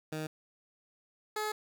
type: tone pair in turn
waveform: 15% pulse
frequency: 155.56 / 426.5 Hz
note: D#3 / G#4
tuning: 0 / +46 cents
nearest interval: octave + perfect fourth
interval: 1746 cents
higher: second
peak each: -29 / -26 dBFS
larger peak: second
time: 0.12-0.27 / 1.36-1.52 s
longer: second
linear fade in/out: 5 ms
effects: none